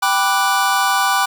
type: chord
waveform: square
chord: G major seventh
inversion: none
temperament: equal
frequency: 784 / 987.8 / 1174.7 / 1480 Hz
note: G5 / B5 / D6 / F#6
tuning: 0 / 0 / 0 / 0 cents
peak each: -20 / -21 / -20 / -21 dBFS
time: 0.02-1.26 s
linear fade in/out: 10 ms
effects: none